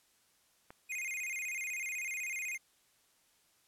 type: click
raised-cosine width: 0.5 ms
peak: -34 dBFS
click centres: 0.705 s
type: tone with vibrato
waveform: square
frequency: 2291 Hz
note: D7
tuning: 44 cents flat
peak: -37 dBFS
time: 0.89-2.58 s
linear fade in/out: 20 ms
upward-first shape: square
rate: 16 Hz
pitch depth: 140 cents each way
effects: white hiss -70 dBFS RMS until 3.67 s + low-pass 12000 Hz 12 dB/octave